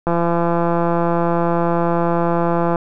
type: click train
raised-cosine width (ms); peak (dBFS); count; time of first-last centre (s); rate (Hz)
1; -5; 458; 0.07-2.758; 170
effects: none